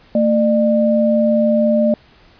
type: tone pair together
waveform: sine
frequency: 225.1 / 601 Hz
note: A3 / D5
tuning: +40 / +40 cents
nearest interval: octave + perfect fourth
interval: 1700 cents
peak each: -14 dBFS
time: 0.15-1.94 s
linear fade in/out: 2 ms
effects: pink hiss -49 dBFS RMS until 2.39 s + resampled to 11025 Hz